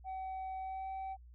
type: tone with pitch glide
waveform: sine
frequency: 759 to 767.8 Hz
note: F#5 to G5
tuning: +44 to -36 cents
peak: -36 dBFS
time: 0.04-1.17 s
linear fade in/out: 50 ms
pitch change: +20 cents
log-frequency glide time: 0.59-0.89 s
effects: tanh soft clip ceiling -38 dBFS + added 60 Hz sine -53 dBFS peak until 1.34 s